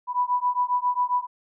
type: beating tone pair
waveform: sine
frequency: 984 / 991.4 Hz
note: B5 / B5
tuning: -7 / +6 cents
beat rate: 7.4 Hz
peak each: -24 dBFS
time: 0.07-1.27 s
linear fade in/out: 50 ms
effects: none